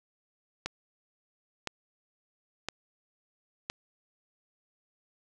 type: click train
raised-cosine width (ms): 0.2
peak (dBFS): -15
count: 4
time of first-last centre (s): 0.66-3.7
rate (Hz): 0.987
effects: none